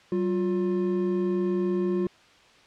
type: tone pair together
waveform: triangle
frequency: 190.41 / 354.5 Hz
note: F#3 / F4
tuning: +50 / +26 cents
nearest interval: major seventh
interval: 1076 cents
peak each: -25 / -23 dBFS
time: 0.12-2.07 s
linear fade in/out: 2 ms
effects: white hiss -55 dBFS RMS until 2.66 s + low-pass 4000 Hz 12 dB/octave